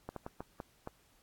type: slowing click train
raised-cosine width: 1 ms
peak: -26 dBFS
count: 6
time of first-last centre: 0.09-0.874 s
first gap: 73 ms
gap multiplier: 1.39
effects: pink hiss -68 dBFS RMS until 1.22 s + AAC 64 kbps